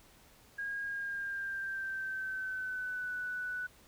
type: tone with pitch glide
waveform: sine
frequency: 1631 to 1487 Hz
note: G#6 to F#6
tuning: -32 to +8 cents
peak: -35 dBFS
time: 0.58-3.67 s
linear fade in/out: 10 ms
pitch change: -160 cents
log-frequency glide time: 0.84-3.13 s
effects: pink hiss -61 dBFS RMS until 3.87 s